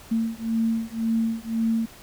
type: beating tone pair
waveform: sine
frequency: 225.2 / 227.1 Hz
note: A3 / A#3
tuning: +40 / -45 cents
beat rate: 1.9 Hz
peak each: -25 dBFS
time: 0.11-1.86 s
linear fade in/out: 10 ms
effects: pink hiss -47 dBFS RMS until 2.02 s